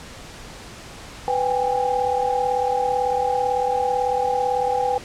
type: tone cluster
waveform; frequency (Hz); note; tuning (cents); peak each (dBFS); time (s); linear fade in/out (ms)
sine; 497.8 / 782 / 820; B4 / G5 / G#5; +14 / -4 / -22; -23; 1.28-4.98; 0
effects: pink hiss -39 dBFS RMS until 5.04 s + low-pass 8000 Hz 12 dB/octave